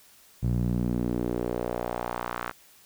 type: tone with band-pass filter sweep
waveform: sawtooth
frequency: 60 Hz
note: B1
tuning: 49 cents flat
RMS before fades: -29 dBFS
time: 0.42-2.52 s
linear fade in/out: 20 ms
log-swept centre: 130 to 1400 Hz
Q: 1.7
effects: white hiss -56 dBFS RMS until 2.85 s